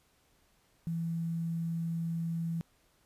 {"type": "tone with quantisation", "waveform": "sine", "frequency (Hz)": 166.3, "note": "E3", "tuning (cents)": 16, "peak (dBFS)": -31, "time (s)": [0.87, 2.61], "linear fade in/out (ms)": 0, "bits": 10, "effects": ["pink hiss -69 dBFS RMS until 3.05 s", "resampled to 32000 Hz"]}